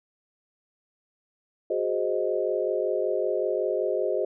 sine chord, Ab dominant seventh, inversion third, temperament equal, 370 / 415.3 / 523.3 / 622.3 Hz, Gb4 / Ab4 / C5 / Eb5, 0 / 0 / 0 / 0 cents, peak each -29 dBFS, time 1.7-4.25 s, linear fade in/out 5 ms, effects none

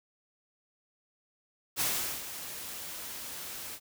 white noise with ADSR envelope, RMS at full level -29 dBFS, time 1.76-3.8 s, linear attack 47 ms, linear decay 410 ms, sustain -12 dB, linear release 62 ms, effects none

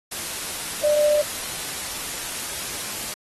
sine tone in noise, 596 Hz, D5, 25 cents sharp, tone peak -16 dBFS, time 0.83-1.22 s, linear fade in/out 10 ms, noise white, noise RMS -30 dBFS, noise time 0.11-3.14 s, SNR +11 dB, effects AAC 32 kbps

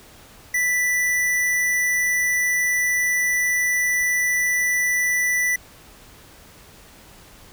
square tone, 1977 Hz, B6, 1 cent sharp, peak -19 dBFS, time 0.54-5.56 s, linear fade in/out 5 ms, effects pink hiss -47 dBFS RMS until 7.52 s

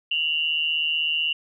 sine tone pair together, 2770 / 2926 Hz, F7 / F#7, -15 / -20 cents, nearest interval minor second, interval 95 cents, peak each -24 dBFS, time 0.11-1.33 s, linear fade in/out 5 ms, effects none

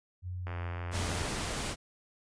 sine tone with pitch glide, 90.5 to 88.13 Hz, F#2 to F2, -38 to +16 cents, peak -35 dBFS, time 0.22-1.26 s, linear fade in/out 50 ms, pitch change -46 cents, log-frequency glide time 0.59-1.04 s
click train, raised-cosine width 0.5 ms, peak -26 dBFS, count 71, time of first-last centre 0.47-1.277 s, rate 86.7 Hz
pink noise, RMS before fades -35 dBFS, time 0.91-1.76 s, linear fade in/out 50 ms
effects resampled to 22050 Hz

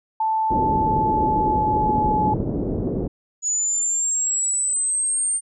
sine tone with pitch glide, 880 to 854.9 Hz, A5 to G#5, 0 to +50 cents, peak -18 dBFS, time 0.2-2.34 s, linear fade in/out 5 ms, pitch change -50 cents, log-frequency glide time 0.35-1.95 s
white low-pass noise, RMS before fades -24 dBFS, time 0.5-3.08 s, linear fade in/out 10 ms, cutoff 420 Hz, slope 24 dB/octave
sine exponential sweep, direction up, 6860 to 8800 Hz, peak -19 dBFS, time 3.42-5.41 s, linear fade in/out 50 ms
effects none

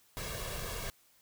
pink noise with comb filter, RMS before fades -39 dBFS, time 0.17-0.9 s, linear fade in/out 0 ms, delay 1.8 ms, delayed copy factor +0.65, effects white hiss -66 dBFS RMS until 1.21 s

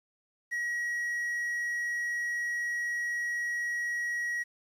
triangle tone, 1908 Hz, A#6, 40 cents sharp, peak -28 dBFS, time 0.51-4.44 s, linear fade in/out 20 ms, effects resampled to 32000 Hz + 10-bit

